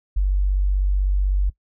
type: tone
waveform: sine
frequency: 48 Hz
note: G1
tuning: 36 cents flat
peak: -16 dBFS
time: 0.16-1.5 s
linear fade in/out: 10 ms
effects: noise-tail reverb RT60 0.1 s tail -20 dB re dry